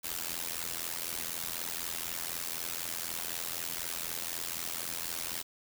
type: noise with amplitude modulation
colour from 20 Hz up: white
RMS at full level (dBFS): -33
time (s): 0.03-5.43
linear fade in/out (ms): 20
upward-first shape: sine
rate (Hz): 84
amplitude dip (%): 95
effects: none